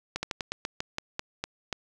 slowing click train, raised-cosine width 0.2 ms, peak -13 dBFS, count 11, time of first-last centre 0.16-1.728 s, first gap 70 ms, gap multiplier 1.17, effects none

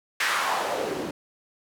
white noise with band-pass filter sweep, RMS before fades -27 dBFS, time 0.2-1.11 s, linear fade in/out 5 ms, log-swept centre 1800 to 270 Hz, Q 2, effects none

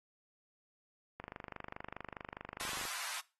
click train, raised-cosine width 0.5 ms, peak -28 dBFS, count 42, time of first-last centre 1.2-2.853 s, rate 24.8 Hz
pink high-pass noise, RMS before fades -42 dBFS, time 2.6-3.2 s, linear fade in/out 0 ms, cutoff 930 Hz, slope 24 dB/octave
effects noise-tail reverb RT60 0.3 s tail -20 dB re dry + AAC 32 kbps

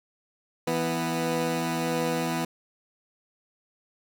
15% pulse tone pair together, 165.11 / 246.9 Hz, E3 / B3, +3 / 0 cents, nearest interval perfect fifth, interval 697 cents, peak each -22 dBFS, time 0.67-2.45 s, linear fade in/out 5 ms, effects none

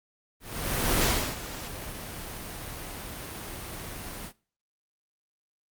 pink noise with ADSR envelope, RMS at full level -23 dBFS, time 0.4-4.33 s, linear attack 610 ms, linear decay 340 ms, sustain -15 dB, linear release 72 ms, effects noise-tail reverb RT60 0.4 s tail -22 dB re dry + Opus 32 kbps

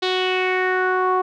sawtooth tone with low-pass filter sweep, 370 Hz, F#4, in tune, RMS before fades -20 dBFS, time 0.02-1.22 s, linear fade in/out 10 ms, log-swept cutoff 3900 to 1000 Hz, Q 4.1, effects none

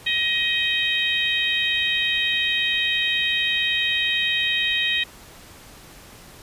harmonic tone, 629 Hz, D#5, 19 cents sharp, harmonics 3 / 4 / 5 / 6, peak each -25 / -25 / -25 / -25 dBFS, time 0.06-5.04 s, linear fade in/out 10 ms, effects pink hiss -45 dBFS RMS until 6.42 s + resampled to 32000 Hz

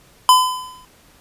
square tone with exponential decay, 1013 Hz, B5, 44 cents sharp, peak -6 dBFS, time 0.29-0.85 s, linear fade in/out 1 ms, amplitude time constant 120 ms, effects pink hiss -51 dBFS RMS until 1.2 s + resampled to 32000 Hz

